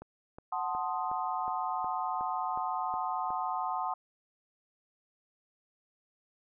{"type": "click train", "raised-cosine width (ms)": 1, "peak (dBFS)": -31, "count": 10, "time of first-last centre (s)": [0.02, 3.305], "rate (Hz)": 2.74}
{"type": "chord", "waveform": "sine", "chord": "F# diminished seventh", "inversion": "none", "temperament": "equal", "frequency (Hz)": [740, 880, 1046.5, 1244.5], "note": ["F#5", "A5", "C6", "Eb6"], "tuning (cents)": [0, 0, 0, 0], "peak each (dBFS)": [-35, -36, -36, -38], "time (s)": [0.52, 3.94], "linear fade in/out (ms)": 5}
{"effects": []}